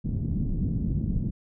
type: low-pass noise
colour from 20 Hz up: white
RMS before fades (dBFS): -27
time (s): 0.04-1.31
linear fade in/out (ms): 20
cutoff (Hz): 210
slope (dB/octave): 24
effects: none